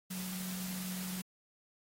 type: tone in noise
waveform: sine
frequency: 184.6 Hz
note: F#3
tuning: 4 cents flat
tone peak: -39 dBFS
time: 0.1-1.22 s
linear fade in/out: 10 ms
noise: white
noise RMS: -44 dBFS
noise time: 0.1-1.22 s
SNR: +2 dB
effects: AAC 48 kbps